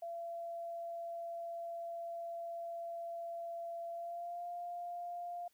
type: tone with pitch glide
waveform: sine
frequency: 679 to 699.7 Hz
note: F5 to F5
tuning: -49 to +3 cents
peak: -40 dBFS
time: 0.02-5.48 s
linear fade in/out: 5 ms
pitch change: +52 cents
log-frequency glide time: 3.9-4.46 s
effects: white hiss -75 dBFS RMS until 5.53 s